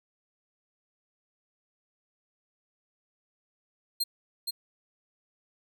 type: tone with echo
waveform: sawtooth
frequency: 4200 Hz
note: C8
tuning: 6 cents sharp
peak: -23 dBFS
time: 4-4.04 s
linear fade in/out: 10 ms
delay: 470 ms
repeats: 1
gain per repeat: -4 dB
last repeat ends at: 4.51 s
effects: none